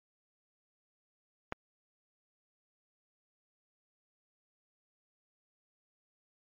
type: click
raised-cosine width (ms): 0.5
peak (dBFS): -19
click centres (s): 1.524
effects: MP3 64 kbps